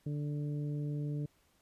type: harmonic tone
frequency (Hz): 146.83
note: D3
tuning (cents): 0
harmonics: 1 / 2 / 3 / 4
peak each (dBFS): -34 / -42 / -48 / -56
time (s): 0.06-1.26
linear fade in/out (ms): 5
effects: pink hiss -71 dBFS RMS until 1.61 s + resampled to 32000 Hz